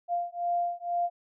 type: beating tone pair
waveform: sine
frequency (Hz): 696 / 698.1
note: F5 / F5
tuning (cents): -6 / -1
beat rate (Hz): 2.1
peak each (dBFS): -30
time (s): 0.08-1.1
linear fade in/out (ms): 50
effects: none